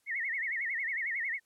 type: tone with vibrato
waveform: sine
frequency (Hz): 1998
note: B6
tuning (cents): +20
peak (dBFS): -31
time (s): 0.06-1.4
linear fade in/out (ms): 50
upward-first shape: sine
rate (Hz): 11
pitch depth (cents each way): 180
effects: white hiss -74 dBFS RMS until 1.45 s + low-pass 12000 Hz 12 dB/octave